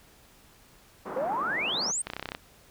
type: band-pass noise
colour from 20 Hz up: white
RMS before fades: -37 dBFS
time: 1.05-1.92 s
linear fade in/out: 20 ms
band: 160 to 1200 Hz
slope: 24 dB/octave
type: exponential sweep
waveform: sine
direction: up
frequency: 486.8 to 8950 Hz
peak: -27 dBFS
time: 1.16-2.02 s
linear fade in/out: 5 ms
type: clicks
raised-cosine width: 0.3 ms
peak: -17 dBFS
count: 10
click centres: 2.07 / 2.101 / 2.135 / 2.166 / 2.196 / 2.227 / 2.257 / 2.289 / 2.319 / 2.349 s
effects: pink hiss -57 dBFS RMS until 2.7 s